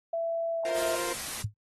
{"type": "tone with pitch glide", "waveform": "sine", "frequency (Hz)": [666, 654.9], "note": ["E5", "E5"], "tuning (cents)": [18, -11], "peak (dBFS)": -27, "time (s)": [0.13, 0.96], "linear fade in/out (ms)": 5, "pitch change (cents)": -29, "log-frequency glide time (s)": [0.52, 0.75]}
{"type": "chord", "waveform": "sawtooth", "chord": "F suspended fourth", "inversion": "none", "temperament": "equal", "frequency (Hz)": [349.2, 466.2, 523.3], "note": ["F4", "Bb4", "C5"], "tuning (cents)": [0, 0, 0], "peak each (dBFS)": -34, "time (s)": [0.65, 1.13], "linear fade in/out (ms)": 2}
{"type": "noise", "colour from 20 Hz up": "white", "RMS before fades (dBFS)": -36, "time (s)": [0.75, 1.43], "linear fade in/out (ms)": 10}
{"type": "tone with exponential decay", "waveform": "sine", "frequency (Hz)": 105.2, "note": "G#2", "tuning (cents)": 23, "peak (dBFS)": -25, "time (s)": [1.44, 1.54], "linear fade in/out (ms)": 5, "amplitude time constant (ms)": 21}
{"effects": ["noise-tail reverb RT60 0.1 s tail -17 dB re dry", "AAC 32 kbps"]}